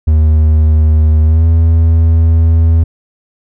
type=tone with pitch glide; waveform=triangle; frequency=77.78 to 81.84 Hz; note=D#2 to E2; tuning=0 to -12 cents; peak=-3 dBFS; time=0.07-2.84 s; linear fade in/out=10 ms; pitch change=+88 cents; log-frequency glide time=1.23-1.45 s; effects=none